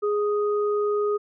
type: tone pair together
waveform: sine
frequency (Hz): 415.3 / 1244.5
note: G#4 / D#6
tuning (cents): 0 / 0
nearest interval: octave + perfect fifth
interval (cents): 1900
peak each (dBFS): -21 / -30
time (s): 0.02-1.18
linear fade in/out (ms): 20
effects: none